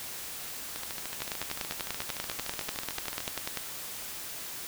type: two click trains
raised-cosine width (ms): 0.2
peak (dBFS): -14 / -19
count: 25 / 35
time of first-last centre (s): 1.22-3.573 / 0.76-3.279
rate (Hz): 10.2 / 13.5
effects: white hiss -40 dBFS RMS until 4.67 s